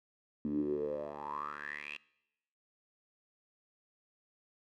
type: tone with band-pass filter sweep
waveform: 10% pulse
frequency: 73.42 Hz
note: D2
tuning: in tune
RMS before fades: -38 dBFS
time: 0.45-1.97 s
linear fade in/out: 0 ms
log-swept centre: 240 to 2800 Hz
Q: 9.6
effects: noise-tail reverb RT60 0.9 s tail -22 dB re dry